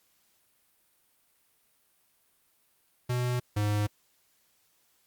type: tone pair in turn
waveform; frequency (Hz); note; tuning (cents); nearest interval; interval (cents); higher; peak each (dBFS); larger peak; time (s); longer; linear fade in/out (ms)
square; 123.7 / 104.23; B2 / G#2; +3 / +7; minor third; 296; first; -27 / -26; second; 3.09-3.4 / 3.56-3.87; neither; 10
effects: white hiss -69 dBFS RMS until 5.06 s + Opus 48 kbps